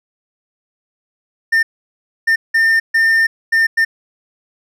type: tone bursts at uneven times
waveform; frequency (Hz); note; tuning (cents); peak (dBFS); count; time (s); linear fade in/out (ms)
triangle; 1807; A6; +46; -8; 6; 1.52-1.63 / 2.27-2.36 / 2.54-2.8 / 2.94-3.27 / 3.52-3.67 / 3.77-3.85; 10
effects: none